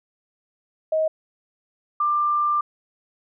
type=tone pair in turn; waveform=sine; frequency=631 / 1188.2 Hz; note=D#5 / D6; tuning=+24 / +20 cents; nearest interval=major seventh; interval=1096 cents; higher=second; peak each=-18 dBFS; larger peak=neither; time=0.92-1.08 / 2-2.61 s; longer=second; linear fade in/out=5 ms; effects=none